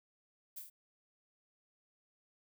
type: noise with echo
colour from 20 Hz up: violet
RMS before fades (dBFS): -45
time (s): 0.56-0.6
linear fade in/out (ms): 10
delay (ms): 25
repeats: 4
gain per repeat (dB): -3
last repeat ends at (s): 0.7
effects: none